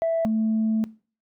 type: tone pair in turn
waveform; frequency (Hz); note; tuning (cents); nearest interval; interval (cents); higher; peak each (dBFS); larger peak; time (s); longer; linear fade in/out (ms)
sine; 659.3 / 220; E5 / A3; 0 / 0; octave + perfect fifth; 1900; first; -18 / -19; first; 0.02-0.25 / 0.25-0.84; second; 0
effects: noise-tail reverb RT60 0.4 s tail -22 dB re dry + tanh soft clip ceiling -17 dBFS